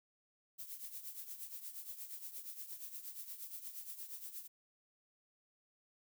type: noise with tremolo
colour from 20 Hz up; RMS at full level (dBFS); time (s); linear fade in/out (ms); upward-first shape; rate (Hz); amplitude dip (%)
violet; -45; 0.58-4.48; 20; triangle; 8.5; 75
effects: none

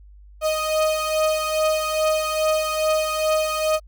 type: beating tone pair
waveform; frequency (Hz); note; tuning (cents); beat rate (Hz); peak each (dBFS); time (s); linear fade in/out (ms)
35% pulse; 622.3 / 624.7; D#5 / D#5; 0 / +7; 2.4; -19 / -23; 0.41-3.8; 50
effects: added 50 Hz sine -43 dBFS peak until 3.87 s + Opus 48 kbps

